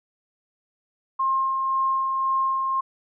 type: tone with tremolo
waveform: sine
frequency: 1065 Hz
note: C6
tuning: 30 cents sharp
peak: -19 dBFS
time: 1.19-2.81 s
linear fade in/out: 10 ms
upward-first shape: sine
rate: 1.9 Hz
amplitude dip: 30%
effects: none